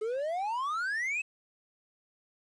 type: exponential sweep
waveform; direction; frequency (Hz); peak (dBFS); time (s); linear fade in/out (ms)
triangle; up; 419.2 to 2637; -28; 0.01-1.22; 10
effects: resampled to 22050 Hz + 10-bit